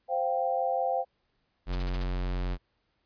sine chord, C suspended fourth, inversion none, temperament equal, 523.3 / 698.5 / 784 Hz, C5 / F5 / G5, 0 / 0 / 0 cents, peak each -30 dBFS, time 0.08-1.05 s, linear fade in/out 50 ms
square tone, 45.19 Hz, F#1, 40 cents flat, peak -29 dBFS, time 1.66-2.58 s, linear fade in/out 50 ms
white noise bursts, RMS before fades -40 dBFS, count 5, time 1.73-2.033 s, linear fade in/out 0 ms, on 23 ms, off 47 ms
effects pink hiss -75 dBFS RMS until 3.05 s + resampled to 11025 Hz

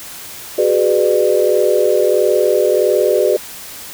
sine chord, G# half-diminished seventh, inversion third, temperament just, 373.8 / 415.3 / 498.4 / 598 Hz, F#4 / G#4 / B4 / D5, +18 / 0 / +16 / +31 cents, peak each -16 dBFS, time 0.58-3.37 s, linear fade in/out 5 ms, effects white hiss -32 dBFS RMS until 3.93 s

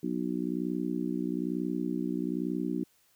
harmonic tone, 61.1 Hz, B1, 18 cents flat, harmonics 3 / 4 / 5 / 6, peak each -35 / -34 / -33 / -38 dBFS, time 0.03-2.84 s, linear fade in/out 5 ms, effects white hiss -67 dBFS RMS until 3.15 s

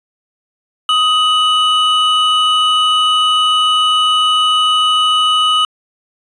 triangle tone pair together, 1253.2 / 2960 Hz, D#6 / F#7, +12 / 0 cents, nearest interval octave + minor third, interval 1488 cents, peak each -11 dBFS, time 0.89-5.65 s, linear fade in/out 2 ms, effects resampled to 24000 Hz

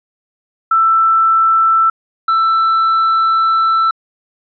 sine / triangle tone pair in turn, 1329 / 1329 Hz, E6 / E6, +14 / +14 cents, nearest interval unison, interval 0 cents, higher neither, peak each -8 dBFS, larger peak neither, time 0.71-1.9 / 2.28-3.91 s, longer second, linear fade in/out 5 ms, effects resampled to 11025 Hz

